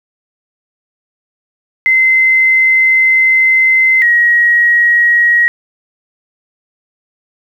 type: tone pair in turn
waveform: sine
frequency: 2063 / 1897.3 Hz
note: C7 / A#6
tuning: -25 / +30 cents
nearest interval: minor second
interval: 145 cents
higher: first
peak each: -6 dBFS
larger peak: neither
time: 1.86-4.02 / 4.02-5.48 s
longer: first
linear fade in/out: 0 ms
effects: 7-bit